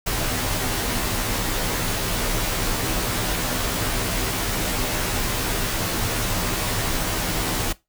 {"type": "noise with comb filter", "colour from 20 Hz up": "pink", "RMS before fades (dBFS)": -24, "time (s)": [0.06, 7.73], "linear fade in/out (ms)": 10, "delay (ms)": 14, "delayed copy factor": -1, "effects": ["noise-tail reverb RT60 0.2 s tail -19 dB re dry"]}